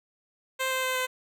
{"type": "tone with pitch steps", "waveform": "10% pulse", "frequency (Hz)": [523.3, 519.4, 515.5, 511.6], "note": ["C5", "C5", "C5", "C5"], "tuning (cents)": [0, -13, -26, -39], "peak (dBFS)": -18, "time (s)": [0.59, 1.07], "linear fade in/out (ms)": 20, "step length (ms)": 120, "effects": []}